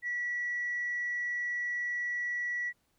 sine tone, 1942 Hz, B6, 30 cents flat, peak -30 dBFS, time 0.02-2.73 s, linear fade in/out 50 ms, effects tanh soft clip ceiling -26 dBFS + pink hiss -74 dBFS RMS until 2.98 s

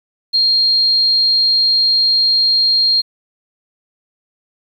sine tone, 4220 Hz, C8, 14 cents sharp, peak -10 dBFS, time 0.33-3.02 s, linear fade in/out 20 ms, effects 8-bit

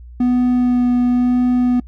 triangle tone with vibrato, 246.9 Hz, B3, in tune, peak -10 dBFS, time 0.2-1.8 s, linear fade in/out 5 ms, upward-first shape sine, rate 0.98 Hz, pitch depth 10 cents each way, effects noise-tail reverb RT60 0.1 s tail -22 dB re dry + added 60 Hz sine -34 dBFS peak until 1.87 s

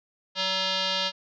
sine tone with frequency modulation, 186.9 Hz, F#3, 18 cents sharp, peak -24 dBFS, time 0.35-1.12 s, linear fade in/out 50 ms, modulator 757 Hz, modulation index 5.9, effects none

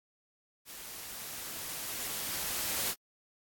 white noise with level ramp, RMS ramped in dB -46 to -32 dBFS, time 0.65-2.95 s, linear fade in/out 50 ms, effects AAC 64 kbps

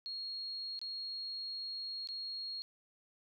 sine tone with dropouts, 4286 Hz, C8, 41 cents sharp, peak -39 dBFS, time 0.06-2.62 s, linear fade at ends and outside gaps 0 ms, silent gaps 0.791-0.815 / 2.073-2.088 s, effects none

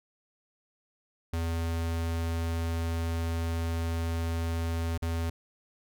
square tone with dropouts, 83 Hz, E2, 12 cents sharp, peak -29 dBFS, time 1.33-5.3 s, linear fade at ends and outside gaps 5 ms, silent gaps 4.977-5.022 s, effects none

